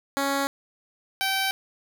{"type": "tone pair in turn", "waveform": "10% pulse", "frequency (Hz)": [277.2, 773.2], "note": ["C#4", "G5"], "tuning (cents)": [0, -24], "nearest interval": "octave + tritone", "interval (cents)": 1776, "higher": "second", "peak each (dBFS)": -15, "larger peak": "neither", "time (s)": [[0.17, 0.47], [1.21, 1.51]], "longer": "neither", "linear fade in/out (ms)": 0, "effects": []}